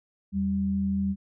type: tone pair together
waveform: sine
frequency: 82.2 / 195.51 Hz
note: E2 / G3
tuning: -4 / -4 cents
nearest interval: octave + minor third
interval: 1500 cents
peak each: -33 / -24 dBFS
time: 0.32-1.16 s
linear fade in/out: 50 ms
effects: none